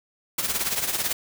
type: noise with tremolo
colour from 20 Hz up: white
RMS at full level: -23 dBFS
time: 0.38-1.13 s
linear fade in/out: 5 ms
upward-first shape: triangle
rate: 18 Hz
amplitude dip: 75%
effects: none